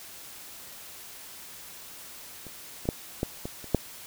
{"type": "clicks", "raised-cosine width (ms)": 2, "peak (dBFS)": [-30, -25, -10, -13, -20, -30, -7], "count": 7, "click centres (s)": [2.467, 2.855, 2.889, 3.231, 3.455, 3.643, 3.747], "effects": ["white hiss -45 dBFS RMS until 4.06 s"]}